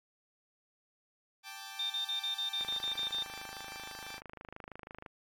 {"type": "chord", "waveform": "10% pulse", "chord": "G suspended second", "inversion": "none", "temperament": "equal", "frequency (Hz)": [784, 880, 1174.7], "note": ["G5", "A5", "D6"], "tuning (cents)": [0, 0, 0], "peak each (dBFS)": [-39, -41, -41], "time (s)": [1.43, 4.21], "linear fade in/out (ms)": 50}
{"type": "tone bursts", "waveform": "sine", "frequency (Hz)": 3623, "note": "A7", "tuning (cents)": 50, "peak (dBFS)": -32, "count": 10, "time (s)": [1.79, 3.232], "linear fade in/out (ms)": 5, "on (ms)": 110, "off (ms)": 38}
{"type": "click train", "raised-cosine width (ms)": 0.5, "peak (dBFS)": -30, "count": 65, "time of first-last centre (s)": [2.61, 5.062], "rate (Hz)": 26.1}
{"effects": ["AAC 64 kbps"]}